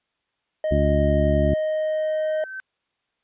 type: tone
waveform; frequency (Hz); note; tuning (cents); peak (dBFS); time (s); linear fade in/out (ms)
triangle; 622.3; D#5; 0; -19; 0.64-2.44; 2
type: harmonic tone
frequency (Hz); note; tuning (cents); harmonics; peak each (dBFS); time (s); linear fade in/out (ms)
71.6; D2; -43; 1 / 2 / 3 / 4 / 5; -21 / -24 / -26 / -27 / -28; 0.71-1.54; 5
type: tone with exponential growth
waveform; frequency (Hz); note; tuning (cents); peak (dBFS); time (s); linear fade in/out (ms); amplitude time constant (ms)
sine; 1541; G6; -30; -29; 1.68-2.6; 0; 200
effects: white hiss -74 dBFS RMS until 3.23 s + resampled to 8000 Hz